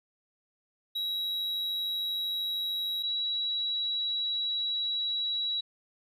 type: tone pair in turn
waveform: triangle / sine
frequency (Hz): 3869 / 3896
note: B7 / B7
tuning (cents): -36 / -24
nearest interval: unison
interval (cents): 12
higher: second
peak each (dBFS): -28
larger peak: neither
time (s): 0.95-3.03 / 3.03-5.61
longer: second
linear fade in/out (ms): 10
effects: none